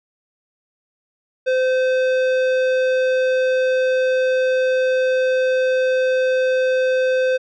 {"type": "tone with tanh clipping", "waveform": "sine", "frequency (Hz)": 515, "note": "C5", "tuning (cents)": -28, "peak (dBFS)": -17, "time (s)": [1.46, 7.38], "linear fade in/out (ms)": 20, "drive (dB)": 14, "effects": []}